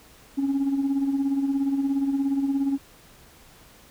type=tone with tremolo; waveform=sine; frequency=275.7 Hz; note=C#4; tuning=9 cents flat; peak=-17 dBFS; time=0.37-2.78 s; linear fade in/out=20 ms; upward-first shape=sine; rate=17 Hz; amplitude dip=60%; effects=tanh soft clip ceiling -18 dBFS + pink hiss -52 dBFS RMS until 3.9 s